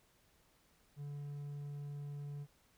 triangle tone, 144.2 Hz, D3, 31 cents flat, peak -40 dBFS, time 0.96-2.47 s, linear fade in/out 50 ms, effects pink hiss -71 dBFS RMS until 2.77 s

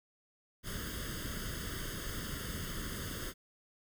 pink noise with comb filter, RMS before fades -40 dBFS, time 0.63-3.34 s, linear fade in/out 50 ms, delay 0.61 ms, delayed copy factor +0.9, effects none

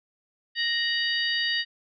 harmonic tone with a mistuned harmonic, 932.3 Hz, A#5, in tune, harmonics 2 / 3 / 4 / 5, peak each -27 / -29 / -31 / -31 dBFS, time 0.55-1.65 s, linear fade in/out 50 ms, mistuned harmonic 3, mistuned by +84 cents, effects none

